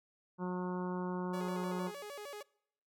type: harmonic tone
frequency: 181.2 Hz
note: F#3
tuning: 36 cents flat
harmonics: 1 / 2 / 3 / 4 / 5 / 6 / 7 / 8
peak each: -36 / -41 / -47 / -53 / -44 / -48 / -54 / -54 dBFS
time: 0.38-1.92 s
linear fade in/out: 50 ms
type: tone with vibrato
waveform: sawtooth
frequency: 487.5 Hz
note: B4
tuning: 23 cents flat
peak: -40 dBFS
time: 1.33-2.43 s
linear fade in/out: 10 ms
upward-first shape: square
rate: 6.5 Hz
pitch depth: 270 cents each way
effects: noise-tail reverb RT60 0.7 s tail -24 dB re dry